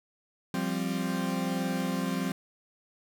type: chord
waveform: 40% pulse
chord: F suspended second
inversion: none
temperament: equal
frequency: 174.61 / 196 / 261.6 Hz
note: F3 / G3 / C4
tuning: 0 / 0 / 0 cents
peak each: -32 dBFS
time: 0.54-2.32 s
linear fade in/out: 2 ms
effects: none

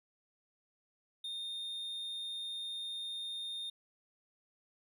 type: tone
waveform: triangle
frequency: 3655 Hz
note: A#7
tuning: 35 cents flat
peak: -37 dBFS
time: 1.24-3.7 s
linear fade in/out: 5 ms
effects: none

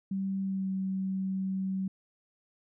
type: tone with pitch glide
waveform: sine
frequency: 193.4 to 190.63 Hz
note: G3 to G3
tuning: -23 to -48 cents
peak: -29 dBFS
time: 0.11-1.88 s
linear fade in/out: 5 ms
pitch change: -25 cents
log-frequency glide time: 0.44-0.69 s
effects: none

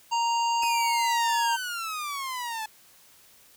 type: harmonic tone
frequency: 932.3 Hz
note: A#5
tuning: in tune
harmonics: 1 / 3 / 5 / 7 / 8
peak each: -23 / -33 / -37 / -40 / -41 dBFS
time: 0.11-1.57 s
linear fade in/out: 20 ms
type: exponential sweep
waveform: sawtooth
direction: down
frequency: 2559 to 858 Hz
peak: -27 dBFS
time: 0.62-2.66 s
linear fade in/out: 5 ms
type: clicks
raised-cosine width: 0.5 ms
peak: -28 dBFS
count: 2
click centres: 0.633 / 0.636 s
effects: white hiss -56 dBFS RMS until 3.56 s

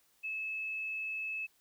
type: tone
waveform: sine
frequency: 2600 Hz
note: E7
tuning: 24 cents flat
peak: -35 dBFS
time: 0.23-1.47 s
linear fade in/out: 20 ms
effects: white hiss -70 dBFS RMS until 1.6 s

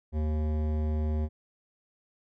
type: tone with hard clipping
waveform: sine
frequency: 76.8 Hz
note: D#2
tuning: 22 cents flat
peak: -28 dBFS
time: 0.12-1.29 s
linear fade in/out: 50 ms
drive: 15 dB
effects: none

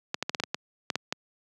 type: clicks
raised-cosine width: 0.2 ms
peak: -10 dBFS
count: 10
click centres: 0.144 / 0.226 / 0.295 / 0.348 / 0.4 / 0.437 / 0.545 / 0.902 / 0.956 / 1.125 s
effects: high-pass 150 Hz 12 dB/octave

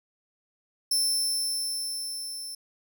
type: tone with level ramp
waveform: 25% pulse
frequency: 5330 Hz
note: E8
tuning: 18 cents sharp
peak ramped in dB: -17 to -31 dBFS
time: 0.91-2.55 s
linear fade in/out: 5 ms
effects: none

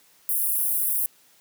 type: high-pass noise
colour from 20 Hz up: pink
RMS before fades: -24 dBFS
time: 0.29-1.06 s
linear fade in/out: 0 ms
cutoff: 10000 Hz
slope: 48 dB/octave
effects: white hiss -58 dBFS RMS until 1.4 s + high-pass 100 Hz 12 dB/octave

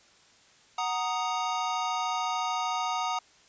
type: chord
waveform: square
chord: D# minor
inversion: first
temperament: equal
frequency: 740 / 932.3 / 1244.5 Hz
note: F#5 / A#5 / D#6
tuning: 0 / 0 / 0 cents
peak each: -33 dBFS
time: 0.78-3.19 s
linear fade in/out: 5 ms
effects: white hiss -59 dBFS RMS until 3.48 s + resampled to 16000 Hz

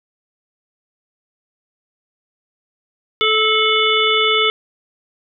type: harmonic tone with a mistuned harmonic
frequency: 435.5 Hz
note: A4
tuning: 18 cents flat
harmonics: 1 / 3 / 5 / 7 / 8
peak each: -19 / -19 / -19 / -19 / -19 dBFS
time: 3.21-4.5 s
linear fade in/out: 0 ms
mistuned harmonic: 7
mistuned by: -39 cents
effects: none

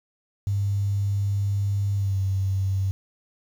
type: tone with pitch glide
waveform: sine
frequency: 100 to 96.37 Hz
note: G2 to G2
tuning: +35 to -29 cents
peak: -21 dBFS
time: 0.47-2.91 s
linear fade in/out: 0 ms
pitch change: -64 cents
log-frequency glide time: 1.96-2.19 s
effects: 8-bit

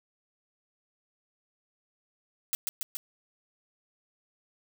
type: noise with echo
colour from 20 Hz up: blue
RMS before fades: -29 dBFS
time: 2.53-2.55 s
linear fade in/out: 0 ms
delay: 140 ms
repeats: 3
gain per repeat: -2 dB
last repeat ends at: 2.97 s
effects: none

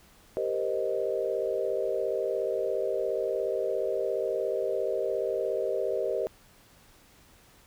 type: chord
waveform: sine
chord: C minor seventh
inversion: second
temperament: equal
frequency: 392 / 466.2 / 523.3 / 622.3 Hz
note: G4 / Bb4 / C5 / Eb5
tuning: 0 / 0 / 0 / 0 cents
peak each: -32 dBFS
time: 0.37-6.27 s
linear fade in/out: 0 ms
effects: pink hiss -58 dBFS RMS until 7.66 s

